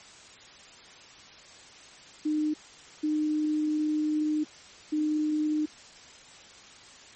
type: tone bursts at uneven times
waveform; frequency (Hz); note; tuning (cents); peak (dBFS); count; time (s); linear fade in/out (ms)
sine; 304.9; D#4; -35; -24; 3; 2.25-2.54 / 3.03-4.44 / 4.92-5.66; 10
effects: white hiss -50 dBFS RMS until 7.15 s + MP3 32 kbps